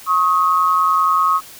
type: tone pair together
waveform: sine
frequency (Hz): 1094 / 1264.2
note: C#6 / D#6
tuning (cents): -23 / +27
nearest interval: minor third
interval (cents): 250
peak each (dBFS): -15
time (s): 0.06-1.41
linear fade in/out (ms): 50
effects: white hiss -39 dBFS RMS until 1.59 s